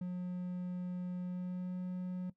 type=tone with pitch glide; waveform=triangle; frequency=180 to 181.88 Hz; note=F#3 to F#3; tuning=-47 to -29 cents; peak=-34 dBFS; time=0.01-2.3 s; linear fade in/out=5 ms; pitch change=+18 cents; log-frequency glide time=1.22-1.77 s; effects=noise-tail reverb RT60 0.1 s tail -18 dB re dry